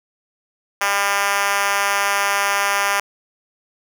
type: tone with high-pass filter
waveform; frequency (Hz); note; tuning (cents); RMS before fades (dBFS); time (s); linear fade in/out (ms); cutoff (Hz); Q
5% pulse; 200.4; G3; +38; -19; 0.81-3; 2; 820; 1.1
effects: none